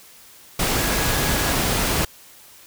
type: tone in noise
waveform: sine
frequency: 1661.2 Hz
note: G#6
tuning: in tune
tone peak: -32 dBFS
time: 0.78-1.53 s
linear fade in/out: 5 ms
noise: pink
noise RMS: -21 dBFS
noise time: 0.59-2.05 s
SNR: -14 dB
effects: white hiss -47 dBFS RMS until 2.66 s